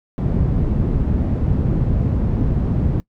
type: low-pass noise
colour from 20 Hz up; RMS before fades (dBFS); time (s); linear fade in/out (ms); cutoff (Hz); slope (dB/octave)
white; -18; 0.18-3; 0; 150; 12
effects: noise-tail reverb RT60 0.1 s tail -22 dB re dry